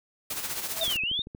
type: noise with tremolo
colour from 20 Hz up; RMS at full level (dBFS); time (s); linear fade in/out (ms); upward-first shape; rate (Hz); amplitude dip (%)
white; -31; 0.3-0.97; 5; sine; 15; 55
type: tone with exponential growth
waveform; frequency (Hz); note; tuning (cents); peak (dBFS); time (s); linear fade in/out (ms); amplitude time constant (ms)
sine; 653; E5; -17; -26; 0.7-0.84; 5; 29
type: linear two-way sweep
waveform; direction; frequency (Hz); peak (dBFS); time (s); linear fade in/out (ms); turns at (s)
sine; down then up; 3729 to 2493 to 3729; -26; 0.81-1.22; 2; 1.01
type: click train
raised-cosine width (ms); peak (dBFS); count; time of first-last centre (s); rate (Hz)
3; -29; 7; 0.88-1.349; 12.8
effects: none